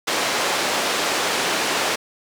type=band-pass noise; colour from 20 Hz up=pink; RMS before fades=-22 dBFS; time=0.07-1.96 s; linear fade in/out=10 ms; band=410 to 7000 Hz; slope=12 dB/octave; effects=none